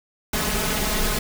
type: noise with comb filter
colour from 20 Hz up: pink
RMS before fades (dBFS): -23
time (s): 0.33-1.19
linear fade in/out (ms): 5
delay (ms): 4.7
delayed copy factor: +0.95
effects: none